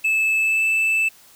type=tone with pitch glide; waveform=triangle; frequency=2616 to 2636 Hz; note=E7 to E7; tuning=-14 to -1 cents; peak=-15 dBFS; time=0.04-1.09 s; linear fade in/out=10 ms; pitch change=+13 cents; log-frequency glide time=0.38-0.64 s; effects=white hiss -50 dBFS RMS until 1.35 s